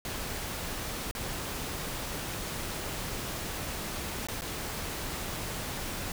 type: noise with dropouts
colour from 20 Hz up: pink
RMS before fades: -36 dBFS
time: 0.05-6.12 s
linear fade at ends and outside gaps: 1 ms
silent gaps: 1.112-1.15 / 4.27-4.285 / 4.411-4.419 s
effects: none